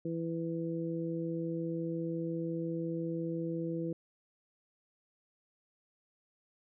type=harmonic tone; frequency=165.7 Hz; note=E3; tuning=9 cents sharp; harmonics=1 / 2 / 3; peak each=-37 / -36 / -40 dBFS; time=0.05-3.93 s; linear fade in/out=5 ms; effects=none